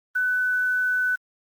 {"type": "tone with quantisation", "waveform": "sine", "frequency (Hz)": 1499, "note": "F#6", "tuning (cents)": 22, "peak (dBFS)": -20, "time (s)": [0.15, 1.16], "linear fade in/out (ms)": 10, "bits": 8, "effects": ["Opus 24 kbps"]}